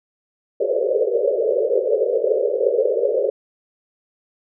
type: band-pass noise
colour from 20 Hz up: white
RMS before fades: -19 dBFS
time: 0.6-3.3 s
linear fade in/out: 5 ms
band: 390 to 580 Hz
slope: 96 dB/octave
effects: none